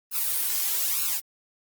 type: noise with flanger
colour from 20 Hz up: blue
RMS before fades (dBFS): -26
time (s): 0.11-1.21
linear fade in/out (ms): 50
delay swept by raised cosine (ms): 0.74 to 2.84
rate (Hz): 1.1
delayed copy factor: +1
effects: Opus 32 kbps